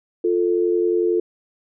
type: tone pair together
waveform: sine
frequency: 350.6 / 441.7 Hz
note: F4 / A4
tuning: +7 / +7 cents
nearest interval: major third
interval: 400 cents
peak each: -18 / -20 dBFS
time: 0.24-1.2 s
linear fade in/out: 5 ms
effects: none